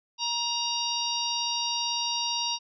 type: harmonic tone with a mistuned harmonic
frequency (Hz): 938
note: A#5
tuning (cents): +11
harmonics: 1 / 3 / 4 / 5 / 6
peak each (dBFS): -33 / -33 / -33 / -33 / -33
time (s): 0.18-2.59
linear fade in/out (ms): 50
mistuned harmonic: 1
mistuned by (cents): +16
effects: none